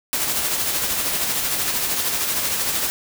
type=noise with tremolo; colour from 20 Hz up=white; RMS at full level=-21 dBFS; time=0.13-2.9 s; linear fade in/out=0 ms; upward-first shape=sine; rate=13 Hz; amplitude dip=35%; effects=none